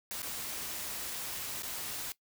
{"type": "noise with dropouts", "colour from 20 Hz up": "white", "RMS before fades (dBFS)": -39, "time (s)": [0.11, 2.12], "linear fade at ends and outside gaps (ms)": 0, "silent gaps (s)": [[0.219, 0.229], [1.622, 1.632]], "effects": ["noise-tail reverb RT60 0.1 s tail -19 dB re dry"]}